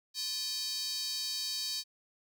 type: tone with high-pass filter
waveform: square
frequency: 349.2 Hz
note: F4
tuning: in tune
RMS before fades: -36 dBFS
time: 0.14-1.84 s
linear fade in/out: 50 ms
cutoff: 4500 Hz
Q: 4.7
effects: none